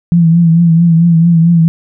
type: tone with vibrato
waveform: sine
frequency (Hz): 167.5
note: E3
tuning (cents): +28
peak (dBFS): -4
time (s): 0.12-1.68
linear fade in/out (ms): 0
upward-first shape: triangle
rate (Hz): 4.5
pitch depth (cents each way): 61
effects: none